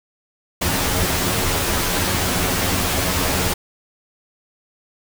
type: noise with comb filter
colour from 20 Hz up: pink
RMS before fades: -20 dBFS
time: 0.61-3.54 s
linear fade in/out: 10 ms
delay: 11 ms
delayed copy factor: +0.65
effects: none